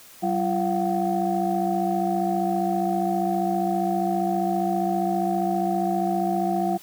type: tone cluster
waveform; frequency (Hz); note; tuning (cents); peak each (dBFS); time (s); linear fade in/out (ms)
sine; 190.5 / 341.5 / 698 / 753; G3 / F4 / F5 / F#5; -49 / -39 / -1 / +30; -26; 0.22-6.78; 20
effects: tanh soft clip ceiling -12 dBFS + white hiss -48 dBFS RMS until 6.82 s